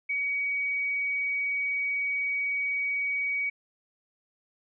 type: tone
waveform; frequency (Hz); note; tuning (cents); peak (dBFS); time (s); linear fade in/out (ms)
sine; 2259; C#7; +32; -26; 0.09-3.5; 10
effects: none